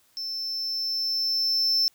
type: tone with level ramp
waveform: triangle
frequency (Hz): 5320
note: E8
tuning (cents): +15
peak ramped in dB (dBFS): -29 to -18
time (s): 0.17-1.88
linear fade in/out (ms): 0
effects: white hiss -63 dBFS RMS until 1.94 s